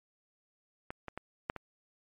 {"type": "clicks", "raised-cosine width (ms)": 0.5, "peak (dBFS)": [-23, -25, -24, -16, -25], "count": 5, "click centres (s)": [0.905, 1.083, 1.176, 1.499, 1.563], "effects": ["MP3 64 kbps"]}